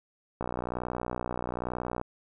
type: click train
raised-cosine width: 1 ms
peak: -18 dBFS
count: 99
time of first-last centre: 0.41-2.014 s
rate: 61.1 Hz
effects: none